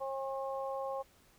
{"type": "harmonic tone", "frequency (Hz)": 269.7, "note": "C#4", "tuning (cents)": -47, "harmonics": [2, 3, 4], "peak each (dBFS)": [-37, -41, -43], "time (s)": [0, 1.03], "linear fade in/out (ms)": 20, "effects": ["pink hiss -65 dBFS RMS until 1.38 s"]}